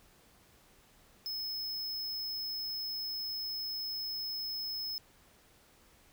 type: tone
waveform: square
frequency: 5190 Hz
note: E8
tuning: 28 cents flat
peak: -36 dBFS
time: 1.26-4.98 s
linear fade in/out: 0 ms
effects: pink hiss -63 dBFS RMS until 6.12 s